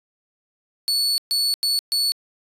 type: tone bursts at uneven times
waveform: 40% pulse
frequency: 4435 Hz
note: C#8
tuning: in tune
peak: -17 dBFS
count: 4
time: 0.88-1.18 / 1.31-1.54 / 1.63-1.79 / 1.92-2.12 s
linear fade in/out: 0 ms
effects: resampled to 32000 Hz